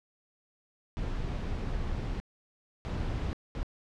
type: noise bursts at uneven times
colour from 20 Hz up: brown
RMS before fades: -33 dBFS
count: 3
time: 0.97-2.2 / 2.85-3.33 / 3.55-3.63 s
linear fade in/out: 0 ms
effects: low-pass 5000 Hz 12 dB/octave